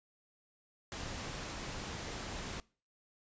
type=noise; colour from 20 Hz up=pink; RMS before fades=-42 dBFS; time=0.92-2.6 s; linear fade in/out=0 ms; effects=noise-tail reverb RT60 0.4 s tail -24 dB re dry + resampled to 16000 Hz